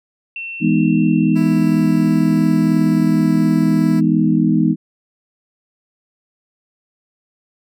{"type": "tone with exponential decay", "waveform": "sine", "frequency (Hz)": 2700, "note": "E7", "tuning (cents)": 41, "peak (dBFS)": -24, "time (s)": [0.36, 4.37], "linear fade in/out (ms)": 2, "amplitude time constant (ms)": 870}
{"type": "chord", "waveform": "sine", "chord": "E major seventh", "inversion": "none", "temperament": "equal", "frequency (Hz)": [164.81, 207.7, 246.9, 311.1], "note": ["E3", "G#3", "B3", "D#4"], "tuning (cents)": [0, 0, 0, 0], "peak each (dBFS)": -17, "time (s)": [0.6, 4.76], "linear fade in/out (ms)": 50}
{"type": "tone", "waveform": "10% pulse", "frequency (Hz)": 329.6, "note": "E4", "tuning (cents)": 0, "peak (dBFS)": -22, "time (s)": [1.35, 4.01], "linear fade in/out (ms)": 20}
{"effects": []}